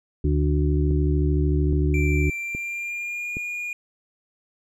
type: harmonic tone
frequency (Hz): 73.42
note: D2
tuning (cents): 0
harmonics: 1 / 2 / 4 / 5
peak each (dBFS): -20 / -24 / -27 / -28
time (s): 0.24-2.3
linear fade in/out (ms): 5
type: click train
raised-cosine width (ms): 3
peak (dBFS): -19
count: 4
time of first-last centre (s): 0.91-3.369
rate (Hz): 1.22
type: tone with pitch glide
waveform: triangle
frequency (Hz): 2349 to 2432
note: D7 to D#7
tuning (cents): 0 to -40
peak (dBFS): -26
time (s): 1.94-3.73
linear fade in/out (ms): 2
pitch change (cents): +60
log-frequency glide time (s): 2.28-3.33
effects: none